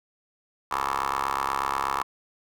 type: ring-modulated tone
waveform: 15% pulse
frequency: 68.2 Hz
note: C#2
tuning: 28 cents flat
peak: -16 dBFS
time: 0.71-2.03 s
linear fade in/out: 5 ms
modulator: 1070 Hz
effects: none